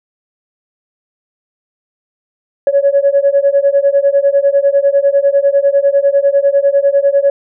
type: beating tone pair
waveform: sine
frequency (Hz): 554.4 / 564.4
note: C#5 / C#5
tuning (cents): 0 / +31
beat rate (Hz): 10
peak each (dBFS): -10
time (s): 2.67-7.3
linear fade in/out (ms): 2
effects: tanh soft clip ceiling -2 dBFS